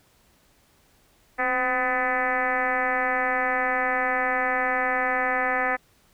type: tone with frequency modulation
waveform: sine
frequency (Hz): 1260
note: D#6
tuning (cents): +21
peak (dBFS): -21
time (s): 1.38-5.77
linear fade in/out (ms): 20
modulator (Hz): 249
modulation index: 3.3
effects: pink hiss -61 dBFS RMS until 6.13 s